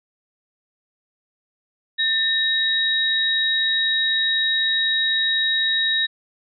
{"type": "tone pair together", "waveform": "sine", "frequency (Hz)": [1799, 3812], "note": ["A6", "A#7"], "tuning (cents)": [38, 38], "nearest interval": "octave + minor second", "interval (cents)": 1300, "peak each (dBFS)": [-22, -19], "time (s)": [1.98, 6.07], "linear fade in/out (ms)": 20, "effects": []}